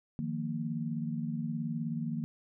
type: chord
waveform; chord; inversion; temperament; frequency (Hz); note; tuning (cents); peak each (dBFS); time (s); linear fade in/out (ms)
sine; Eb suspended second; none; equal with one note detuned; 155.56 / 174.61 / 231.2; Eb3 / F3 / Bb3; 0 / 0 / -14; -36 / -39 / -35; 0.19-2.24; 0
effects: none